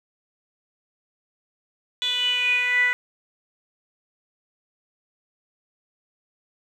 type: tone with band-pass filter sweep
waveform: 10% pulse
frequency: 493.9 Hz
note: B4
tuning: in tune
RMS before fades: -22 dBFS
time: 2.02-2.93 s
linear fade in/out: 0 ms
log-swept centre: 3600 to 1800 Hz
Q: 9.1
effects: none